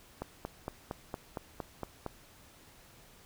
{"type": "click train", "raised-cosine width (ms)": 1, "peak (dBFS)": -22, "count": 9, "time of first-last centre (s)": [0.22, 2.063], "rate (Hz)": 4.34, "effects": ["pink hiss -58 dBFS RMS until 3.25 s"]}